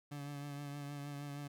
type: tone with vibrato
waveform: 30% pulse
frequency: 143.5 Hz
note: D3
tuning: 40 cents flat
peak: -40 dBFS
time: 0.11-1.48 s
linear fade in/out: 10 ms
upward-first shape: triangle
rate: 6.4 Hz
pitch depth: 31 cents each way
effects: none